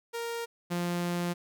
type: tone pair in turn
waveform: sawtooth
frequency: 466.2 / 174.63 Hz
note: A#4 / F3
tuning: 0 / 0 cents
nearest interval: octave + perfect fourth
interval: 1700 cents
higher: first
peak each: -29 / -25 dBFS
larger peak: second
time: 0.13-0.46 / 0.7-1.34 s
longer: second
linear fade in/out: 20 ms
effects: none